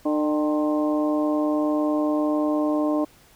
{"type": "harmonic tone with a mistuned harmonic", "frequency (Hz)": 150.9, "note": "D3", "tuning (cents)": 47, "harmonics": [2, 3, 4, 5, 6, 7], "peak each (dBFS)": [-21, -34, -26, -35, -38, -33], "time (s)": [0.05, 3.05], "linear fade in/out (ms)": 10, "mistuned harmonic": 5, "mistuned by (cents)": 48, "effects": ["pink hiss -54 dBFS RMS until 3.35 s"]}